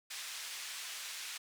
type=band-pass noise; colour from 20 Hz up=pink; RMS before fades=-44 dBFS; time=0.1-1.38 s; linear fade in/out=10 ms; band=2100 to 9600 Hz; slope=12 dB/octave; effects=none